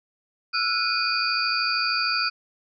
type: tone cluster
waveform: sine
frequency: 1334 / 1447 / 2461 / 4555 / 4845 Hz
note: E6 / F#6 / D#7 / C#8 / D#8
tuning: +20 / -39 / -20 / +46 / -47 cents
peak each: -28 dBFS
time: 0.53-2.3 s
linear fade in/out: 20 ms
effects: none